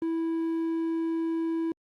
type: tone with quantisation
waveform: triangle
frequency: 328.3 Hz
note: E4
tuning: 7 cents flat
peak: -24 dBFS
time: 0.02-1.72 s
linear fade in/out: 2 ms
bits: 8
effects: low-pass 4000 Hz 12 dB/octave + Opus 32 kbps